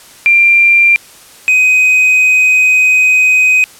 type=tone pair in turn; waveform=sine / triangle; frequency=2376 / 2511 Hz; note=D7 / D#7; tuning=+20 / +15 cents; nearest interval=minor second; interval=95 cents; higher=second; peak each=-4 dBFS; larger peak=neither; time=0.26-0.96 / 1.48-3.64 s; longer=second; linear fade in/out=0 ms; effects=white hiss -38 dBFS RMS until 3.79 s + low-pass 12000 Hz 12 dB/octave